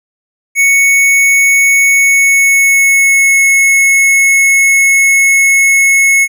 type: tone with pitch glide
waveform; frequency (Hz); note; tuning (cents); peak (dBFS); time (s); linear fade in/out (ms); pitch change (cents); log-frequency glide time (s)
square; 2217 to 2189; C#7 to C#7; 0 to -22; -6; 0.55-6.28; 50; -22; 1.91-3.39
effects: none